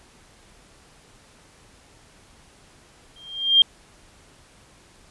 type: tone with exponential growth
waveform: sine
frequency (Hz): 3197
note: G7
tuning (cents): +33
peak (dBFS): -8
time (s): 3.16-3.62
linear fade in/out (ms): 2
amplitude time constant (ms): 100
effects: pink hiss -53 dBFS RMS until 5.1 s + resampled to 24000 Hz